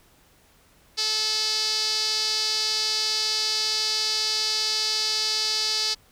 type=tone with band-pass filter; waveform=sawtooth; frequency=434.7 Hz; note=A4; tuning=21 cents flat; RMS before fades=-25 dBFS; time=0.97-5.95 s; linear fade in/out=20 ms; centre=4700 Hz; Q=5.6; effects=pink hiss -58 dBFS RMS until 6.11 s